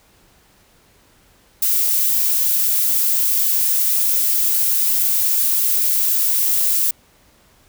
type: noise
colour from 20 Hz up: violet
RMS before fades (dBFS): -17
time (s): 1.62-6.91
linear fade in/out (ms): 5
effects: pink hiss -54 dBFS RMS until 7.68 s